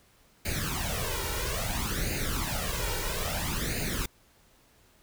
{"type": "noise with flanger", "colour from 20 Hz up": "pink", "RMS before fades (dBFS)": -31, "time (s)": [0.45, 4.06], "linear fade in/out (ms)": 5, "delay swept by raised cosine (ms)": [0.44, 2.14], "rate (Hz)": 0.6, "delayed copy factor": 0.75, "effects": ["pink hiss -62 dBFS RMS until 5.02 s"]}